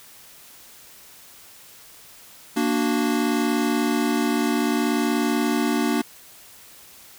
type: chord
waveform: square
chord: Bb augmented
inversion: none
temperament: equal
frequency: 233.1 / 293.7 / 370 Hz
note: Bb3 / D4 / F#4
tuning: 0 / 0 / 0 cents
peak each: -24 / -24 / -28 dBFS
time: 2.56-6.02 s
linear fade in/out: 10 ms
effects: white hiss -47 dBFS RMS until 7.18 s